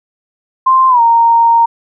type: tone with pitch glide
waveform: sine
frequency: 1046.5 to 927 Hz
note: C6 to A#5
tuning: 0 to -10 cents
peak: -5 dBFS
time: 0.66-1.66 s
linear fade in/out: 10 ms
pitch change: -210 cents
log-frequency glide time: 0.89-1.01 s
effects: none